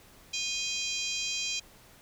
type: harmonic tone with a mistuned harmonic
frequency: 800 Hz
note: G5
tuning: 35 cents sharp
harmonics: 3 / 4 / 5 / 6 / 7 / 8 / 9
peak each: -36 / -37 / -38 / -39 / -39 / -40 / -41 dBFS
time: 0.33-1.6 s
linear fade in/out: 10 ms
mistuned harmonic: 3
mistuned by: +53 cents
effects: pink hiss -56 dBFS RMS until 2.01 s